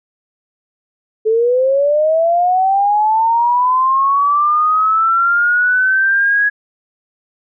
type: linear sweep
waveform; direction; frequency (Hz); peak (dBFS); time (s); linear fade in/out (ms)
sine; up; 431.1 to 1673; -10; 1.25-6.5; 20
effects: none